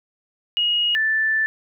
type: tone pair in turn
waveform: sine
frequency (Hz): 2882 / 1761.4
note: F#7 / A6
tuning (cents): -46 / +1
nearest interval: major sixth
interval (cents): 853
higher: first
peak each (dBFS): -17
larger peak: neither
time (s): 0.57-0.95 / 0.95-1.46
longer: second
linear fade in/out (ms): 0
effects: none